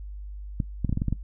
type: clicks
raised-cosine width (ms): 5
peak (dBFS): -13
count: 8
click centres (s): 0.602 / 0.847 / 0.894 / 0.927 / 0.974 / 1.019 / 1.083 / 1.126
effects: noise-tail reverb RT60 0.1 s tail -19 dB re dry + added 50 Hz sine -35 dBFS peak until 1.23 s